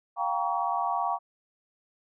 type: chord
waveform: sine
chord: G half-diminished seventh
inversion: third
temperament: just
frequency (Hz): 705.6 / 784 / 940.8 / 1128.9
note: F5 / G5 / Bb5 / Db6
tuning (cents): +18 / 0 / +16 / +31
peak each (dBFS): -31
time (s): 0.16-1.19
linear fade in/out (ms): 50
effects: none